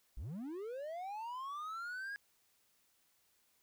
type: linear sweep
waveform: triangle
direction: up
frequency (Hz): 41.2 to 1662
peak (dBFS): -39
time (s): 0.17-2.16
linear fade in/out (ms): 0
effects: white hiss -74 dBFS RMS until 3.62 s